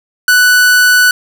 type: tone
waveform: 45% pulse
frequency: 1485 Hz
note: F#6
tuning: 6 cents sharp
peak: -5 dBFS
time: 0.28-1.11 s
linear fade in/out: 2 ms
effects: none